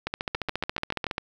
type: two click trains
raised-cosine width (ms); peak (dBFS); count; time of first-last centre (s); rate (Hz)
0.3; -12 / -12; 6 / 17; 0.35-1.067 / 0.07-1.181; 6.97 / 14.4
effects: 8-bit